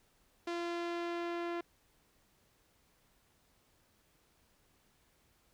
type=tone with low-pass filter sweep; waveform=sawtooth; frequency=343.5 Hz; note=F4; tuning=29 cents flat; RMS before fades=-38 dBFS; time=0.47-1.61 s; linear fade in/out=5 ms; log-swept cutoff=4900 to 2500 Hz; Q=0.79; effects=pink hiss -71 dBFS RMS until 5.53 s